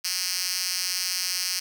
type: tone with high-pass filter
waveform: 5% pulse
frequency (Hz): 182.2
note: F#3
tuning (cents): -26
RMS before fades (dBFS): -28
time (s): 0.04-1.6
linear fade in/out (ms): 10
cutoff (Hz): 4300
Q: 2
effects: 8-bit